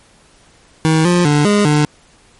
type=tone with pitch steps; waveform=25% pulse; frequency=159 / 176.3 / 147.4 / 206.1 / 149.3 Hz; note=D#3 / F3 / D3 / G#3 / D3; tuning=+38 / +17 / +7 / -13 / +29 cents; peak=-6 dBFS; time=0.85-1.85 s; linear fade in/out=0 ms; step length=200 ms; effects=pink hiss -49 dBFS RMS until 2.39 s + MP3 48 kbps